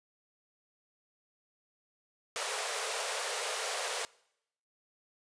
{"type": "high-pass noise", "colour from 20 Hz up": "pink", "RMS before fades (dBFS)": -35, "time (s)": [2.36, 4.05], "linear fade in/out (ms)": 0, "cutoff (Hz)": 420, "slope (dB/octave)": 96, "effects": ["noise-tail reverb RT60 0.8 s tail -24 dB re dry", "resampled to 22050 Hz"]}